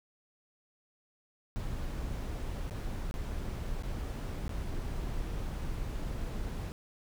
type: noise with dropouts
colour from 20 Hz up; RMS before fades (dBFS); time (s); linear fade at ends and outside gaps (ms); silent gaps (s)
brown; -36; 1.56-6.72; 0; 2.698-2.709 / 3.111-3.141 / 3.824-3.834 / 4.479-4.493
effects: none